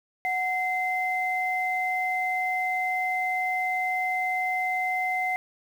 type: tone pair together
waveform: sine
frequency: 740 / 2071 Hz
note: F#5 / C7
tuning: 0 / -18 cents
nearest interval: octave + tritone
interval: 1782 cents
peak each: -27 dBFS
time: 0.25-5.36 s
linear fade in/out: 0 ms
effects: 8-bit